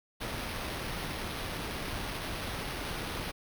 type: noise with sample-and-hold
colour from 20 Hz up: pink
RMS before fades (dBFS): -37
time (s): 0.2-3.32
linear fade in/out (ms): 20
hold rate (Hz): 7350
effects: none